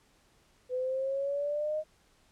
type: exponential sweep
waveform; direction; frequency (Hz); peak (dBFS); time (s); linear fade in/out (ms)
sine; up; 500 to 624; -29; 0.69-1.84; 50
effects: pink hiss -66 dBFS RMS until 2.31 s + low-pass 10000 Hz 12 dB/octave